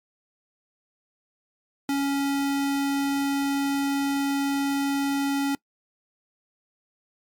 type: tone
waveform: square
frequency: 278.7 Hz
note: C#4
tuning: 9 cents sharp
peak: -23 dBFS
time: 1.89-5.55 s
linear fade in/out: 2 ms
effects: noise-tail reverb RT60 0.1 s tail -23 dB re dry + MP3 96 kbps